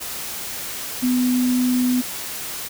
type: tone in noise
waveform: sine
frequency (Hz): 250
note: B3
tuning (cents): +21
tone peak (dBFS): -16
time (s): 1.02-2.02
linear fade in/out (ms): 20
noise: white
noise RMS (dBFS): -30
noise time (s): 0-2.69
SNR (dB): +11
effects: none